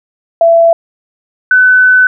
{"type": "tone pair in turn", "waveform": "sine", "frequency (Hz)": [669, 1506.2], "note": ["E5", "F#6"], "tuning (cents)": [25, 30], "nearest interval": "octave + major second", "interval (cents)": 1405, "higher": "second", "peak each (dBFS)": -3, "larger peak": "neither", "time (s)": [[0.41, 0.73], [1.51, 2.07]], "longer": "second", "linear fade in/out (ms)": 2, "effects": []}